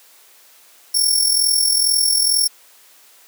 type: tone with amplitude modulation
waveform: 20% pulse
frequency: 5470 Hz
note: F8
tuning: 37 cents flat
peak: -6 dBFS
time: 0.94-2.48 s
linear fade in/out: 10 ms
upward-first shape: sine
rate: 42.2 Hz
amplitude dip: 60%
effects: white hiss -49 dBFS RMS until 3.27 s + high-pass 400 Hz 12 dB/octave